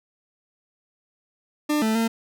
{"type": "tone with pitch steps", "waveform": "40% pulse", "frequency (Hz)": [299, 219.9, 227.1], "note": ["D4", "A3", "A#3"], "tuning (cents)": [31, -1, -45], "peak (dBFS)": -19, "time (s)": [1.69, 2.08], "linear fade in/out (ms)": 10, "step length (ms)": 130, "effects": []}